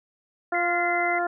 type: harmonic tone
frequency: 349.2 Hz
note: F4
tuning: in tune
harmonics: 1 / 2 / 3 / 4 / 5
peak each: -30 / -25 / -36 / -29 / -36 dBFS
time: 0.52-1.27 s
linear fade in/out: 5 ms
type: tone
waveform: sine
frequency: 2058 Hz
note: C7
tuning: 29 cents flat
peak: -26 dBFS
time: 0.54-1.19 s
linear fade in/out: 10 ms
effects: none